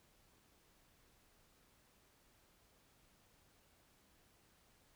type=silence; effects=pink hiss -71 dBFS RMS until 4.95 s